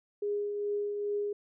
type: tone with tremolo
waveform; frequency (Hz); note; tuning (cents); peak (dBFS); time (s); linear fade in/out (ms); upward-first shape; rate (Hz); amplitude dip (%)
sine; 411.1; G#4; -18; -28; 0.22-1.33; 5; triangle; 2.4; 40
effects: none